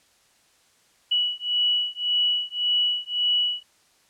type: beating tone pair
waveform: sine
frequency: 2939 / 2940.8 Hz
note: F#7 / F#7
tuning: -12 / -11 cents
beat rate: 1.8 Hz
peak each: -24 dBFS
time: 1.11-3.63 s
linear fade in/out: 10 ms
effects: white hiss -61 dBFS RMS until 4.09 s + low-pass 9000 Hz 12 dB/octave